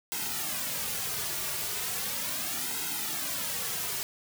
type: noise with flanger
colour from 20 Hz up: white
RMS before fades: -33 dBFS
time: 0.12-4.03 s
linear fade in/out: 0 ms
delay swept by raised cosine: 1.7 to 3.9 ms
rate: 0.37 Hz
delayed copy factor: -1
effects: none